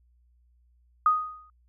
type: tone with exponential decay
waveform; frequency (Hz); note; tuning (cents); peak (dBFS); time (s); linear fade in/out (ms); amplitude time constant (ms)
sine; 1244.5; D#6; 0; -15; 1.06-1.5; 2; 94
effects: added 60 Hz sine -60 dBFS peak until 1.68 s